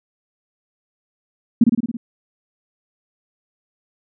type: tone with echo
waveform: sine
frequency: 233.1 Hz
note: A#3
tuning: in tune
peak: -6 dBFS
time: 1.61-1.64 s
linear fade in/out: 5 ms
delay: 55 ms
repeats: 6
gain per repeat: -3 dB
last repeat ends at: 1.97 s
effects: none